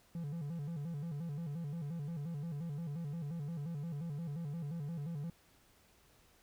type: tone with vibrato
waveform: triangle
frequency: 155.8 Hz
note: D#3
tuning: 3 cents sharp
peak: -36 dBFS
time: 0.15-5.3 s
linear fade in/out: 2 ms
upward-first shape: square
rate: 5.7 Hz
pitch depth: 140 cents each way
effects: pink hiss -67 dBFS RMS until 6.42 s